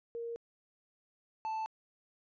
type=tone pair in turn; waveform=sine / triangle; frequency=466.2 / 880.1 Hz; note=A#4 / A5; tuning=0 / 0 cents; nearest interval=major seventh; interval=1100 cents; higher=second; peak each=-37 / -32 dBFS; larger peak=second; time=0.15-0.36 / 1.45-1.66 s; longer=neither; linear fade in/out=0 ms; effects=resampled to 16000 Hz